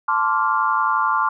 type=chord; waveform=sine; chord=D minor seventh; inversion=second; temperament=equal with one note detuned; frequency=880 / 1046.5 / 1157.8 / 1396.9 Hz; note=A5 / C6 / D6 / F6; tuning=0 / 0 / -25 / 0 cents; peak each=-23 / -21 / -21 / -23 dBFS; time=0.08-1.29 s; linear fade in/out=5 ms; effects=none